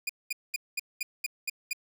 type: tone bursts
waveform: sawtooth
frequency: 2431 Hz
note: D#7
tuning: 41 cents flat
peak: -25 dBFS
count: 8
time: 0.07-1.732 s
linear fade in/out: 5 ms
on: 24 ms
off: 210 ms
effects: none